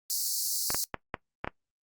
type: high-pass noise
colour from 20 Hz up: pink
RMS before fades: -31 dBFS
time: 0.1-0.84 s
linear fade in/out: 0 ms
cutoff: 4300 Hz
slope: 96 dB/octave
type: clicks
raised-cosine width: 0.5 ms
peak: -15 dBFS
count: 6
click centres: 0.704 / 0.746 / 0.943 / 1.142 / 1.445 / 1.475 s
effects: noise-tail reverb RT60 0.1 s tail -19 dB re dry + Opus 48 kbps